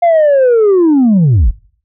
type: linear sweep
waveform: sine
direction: down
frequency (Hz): 701 to 37.06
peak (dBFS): -3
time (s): 0.02-1.51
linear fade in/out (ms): 10
effects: noise-tail reverb RT60 0.5 s tail -24 dB re dry + tanh soft clip ceiling -4 dBFS